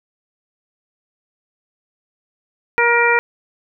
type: harmonic tone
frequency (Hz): 472.9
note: A#4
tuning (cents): +25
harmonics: 1 / 2 / 3 / 4 / 5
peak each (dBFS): -18 / -18 / -18 / -18 / -18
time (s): 2.78-3.19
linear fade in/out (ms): 0
effects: none